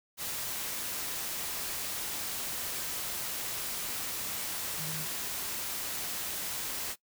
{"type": "tone in noise", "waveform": "sine", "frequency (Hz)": 156.5, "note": "D#3", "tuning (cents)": 10, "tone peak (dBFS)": -40, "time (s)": [4.77, 5.07], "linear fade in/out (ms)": 50, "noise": "white", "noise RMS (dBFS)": -36, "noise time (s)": [0.17, 6.96], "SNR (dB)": -7, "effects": ["noise-tail reverb RT60 0.1 s tail -20 dB re dry"]}